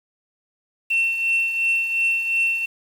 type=tone with tremolo; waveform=sine; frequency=2700 Hz; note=E7; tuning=41 cents sharp; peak=-14 dBFS; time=0.9-2.66 s; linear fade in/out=10 ms; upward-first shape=triangle; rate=2.8 Hz; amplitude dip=65%; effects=tanh soft clip ceiling -14 dBFS + 7-bit